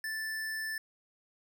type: tone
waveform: square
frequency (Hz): 1760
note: A6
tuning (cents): 0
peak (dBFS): -35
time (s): 0.04-0.78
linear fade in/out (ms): 2
effects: none